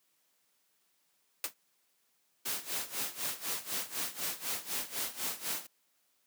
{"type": "noise with exponential decay", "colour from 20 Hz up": "white", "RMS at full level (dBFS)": -29, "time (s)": [1.44, 1.54], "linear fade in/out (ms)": 2, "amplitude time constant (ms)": 20}
{"type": "noise with tremolo", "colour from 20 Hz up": "white", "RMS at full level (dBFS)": -34, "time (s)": [2.45, 5.67], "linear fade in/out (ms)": 10, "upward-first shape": "sine", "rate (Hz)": 4, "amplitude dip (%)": 85}
{"effects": ["white hiss -74 dBFS RMS until 6.26 s", "high-pass 150 Hz 12 dB/octave"]}